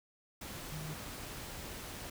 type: tone in noise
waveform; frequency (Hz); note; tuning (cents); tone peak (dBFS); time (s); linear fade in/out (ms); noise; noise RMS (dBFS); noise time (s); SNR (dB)
sine; 153.9; D#3; -19; -41; 0.72-0.94; 5; pink; -45; 0.41-2.1; +1
effects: none